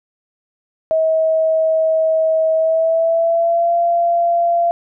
sine tone with pitch glide, 640 to 685.9 Hz, D#5 to F5, +49 to -31 cents, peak -12 dBFS, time 0.91-4.71 s, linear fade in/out 0 ms, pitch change +120 cents, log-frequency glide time 2.54-3.75 s, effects none

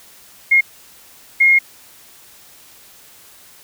sine tone bursts at uneven times, 2144 Hz, C7, 42 cents sharp, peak -8 dBFS, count 2, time 0.51-0.61 / 1.4-1.59 s, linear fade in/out 10 ms, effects white hiss -45 dBFS RMS until 3.63 s

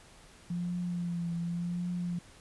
sine tone with vibrato, 173.4 Hz, F3, 12 cents flat, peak -31 dBFS, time 0.5-2.19 s, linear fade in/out 5 ms, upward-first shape triangle, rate 0.89 Hz, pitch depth 42 cents each way, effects pink hiss -56 dBFS RMS until 2.4 s + resampled to 24000 Hz

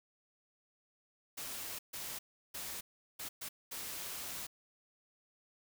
white noise bursts at uneven times, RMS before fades -43 dBFS, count 6, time 1.37-1.79 / 1.93-2.19 / 2.54-2.81 / 3.19-3.29 / 3.41-3.49 / 3.71-4.47 s, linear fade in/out 10 ms, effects none

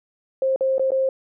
sine tone with dropouts, 530 Hz, C5, 22 cents sharp, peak -17 dBFS, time 0.42-1.09 s, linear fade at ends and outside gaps 2 ms, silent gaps 0.561-0.608 / 0.782-0.795 / 0.906-0.918 s, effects none

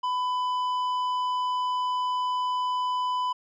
sine tone with tanh clipping, 1000 Hz, B5, 21 cents sharp, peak -26 dBFS, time 0.03-3.33 s, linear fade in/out 10 ms, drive 8 dB, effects none

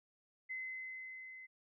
sine tone with level ramp, 2047 Hz, C7, 38 cents flat, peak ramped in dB -39 to -50 dBFS, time 0.49-1.47 s, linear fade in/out 20 ms, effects none

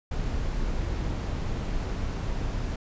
brown noise, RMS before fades -29 dBFS, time 0.11-2.76 s, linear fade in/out 5 ms, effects resampled to 16000 Hz

